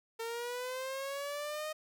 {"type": "linear sweep", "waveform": "sawtooth", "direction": "up", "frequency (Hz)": [452.3, 622.3], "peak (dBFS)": -33, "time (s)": [0.19, 1.73], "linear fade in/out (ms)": 10, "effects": []}